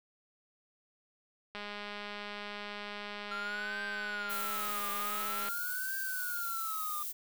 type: click train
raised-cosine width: 0.3 ms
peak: -26 dBFS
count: 812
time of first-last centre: 1.55-5.487 s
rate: 206 Hz
type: tone with vibrato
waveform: triangle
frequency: 1370 Hz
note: F6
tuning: 34 cents flat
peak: -35 dBFS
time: 3.31-7.03 s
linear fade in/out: 5 ms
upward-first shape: triangle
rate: 0.47 Hz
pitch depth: 240 cents each way
type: noise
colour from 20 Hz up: violet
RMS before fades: -39 dBFS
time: 4.29-7.13 s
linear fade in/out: 20 ms
effects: none